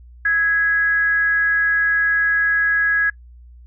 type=tone with frequency modulation; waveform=sine; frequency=1661.2 Hz; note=G#6; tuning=in tune; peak=-14 dBFS; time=0.25-3.1 s; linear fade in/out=5 ms; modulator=358 Hz; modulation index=0.26; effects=noise-tail reverb RT60 0.1 s tail -22 dB re dry + added 60 Hz sine -40 dBFS peak until 3.66 s